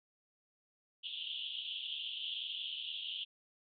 pink band-pass noise, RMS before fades -42 dBFS, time 1.03-3.25 s, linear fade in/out 20 ms, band 2900 to 3500 Hz, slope 96 dB/octave, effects none

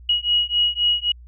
sine beating tone pair, 2900 / 2903.8 Hz, F#7 / F#7, -35 / -33 cents, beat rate 3.8 Hz, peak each -20 dBFS, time 0.09-1.12 s, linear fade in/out 5 ms, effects added 60 Hz sine -40 dBFS peak until 1.27 s

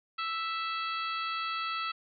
harmonic tone with a mistuned harmonic, 659.3 Hz, E5, in tune, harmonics 2 / 3 / 4 / 5 / 6 / 7, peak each -33 / -43 / -39 / -42 / -45 / -45 dBFS, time 0.18-1.92 s, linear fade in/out 10 ms, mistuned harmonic 7, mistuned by -61 cents, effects none

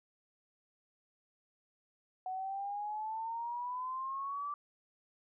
sine exponential sweep, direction up, 740 to 1171 Hz, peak -36 dBFS, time 2.26-4.54 s, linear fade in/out 2 ms, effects none

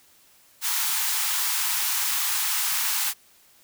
white high-pass noise, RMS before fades -25 dBFS, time 0.61-3.14 s, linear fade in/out 50 ms, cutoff 790 Hz, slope 96 dB/octave, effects white hiss -57 dBFS RMS until 3.63 s

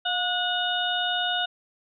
harmonic tone with a mistuned harmonic, 730 Hz, F#5, 24 cents flat, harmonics 1 / 2 / 4 / 5, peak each -29 / -29 / -29 / -29 dBFS, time 0.05-1.46 s, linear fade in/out 10 ms, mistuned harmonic 1, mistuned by -36 cents, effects none

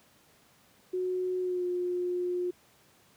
sine tone with pitch glide, 366.9 to 357.3 Hz, F#4 to F4, -15 to +40 cents, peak -28 dBFS, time 0.93-2.51 s, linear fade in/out 10 ms, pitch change -45 cents, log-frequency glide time 1.4-1.65 s, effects pink hiss -62 dBFS RMS until 3.16 s + high-pass 100 Hz 12 dB/octave

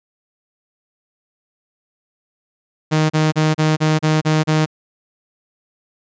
sawtooth tone bursts, 155.56 Hz, D#3, in tune, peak -9 dBFS, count 8, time 2.91-4.661 s, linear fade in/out 20 ms, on 190 ms, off 33 ms, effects resampled to 16000 Hz

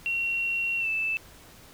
sine tone with pitch glide, 2737 to 2638 Hz, F7 to E7, -36 to +1 cents, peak -25 dBFS, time 0.06-1.17 s, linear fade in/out 0 ms, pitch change -63 cents, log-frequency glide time 0.79-0.88 s, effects pink hiss -51 dBFS RMS until 1.73 s

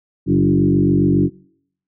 sine tone with frequency modulation, 232.7 Hz, A#3, 3 cents flat, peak -11 dBFS, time 0.26-1.3 s, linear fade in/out 50 ms, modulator 47.3 Hz, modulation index 2.5, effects noise-tail reverb RT60 0.7 s tail -25 dB re dry

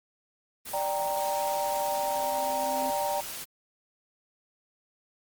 white noise, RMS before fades -38 dBFS, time 0.65-3.45 s, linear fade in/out 20 ms
sine chord, G minor, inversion second, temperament equal, 587.3 / 784 / 932.3 Hz, D5 / G5 / Bb5, 0 / 0 / 0 cents, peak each -31 dBFS, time 0.73-3.21 s, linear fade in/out 10 ms
sine tone with exponential growth, 261.6 Hz, C4, in tune, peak -34 dBFS, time 0.92-2.9 s, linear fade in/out 1 ms, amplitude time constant 430 ms
effects Opus 24 kbps

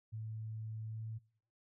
sine tone with pitch glide, 110 to 111.09 Hz, A2 to A2, 0 to +17 cents, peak -40 dBFS, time 0.12-1.19 s, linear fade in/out 20 ms, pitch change +17 cents, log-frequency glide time 0.86-1.07 s, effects noise-tail reverb RT60 0.7 s tail -26 dB re dry

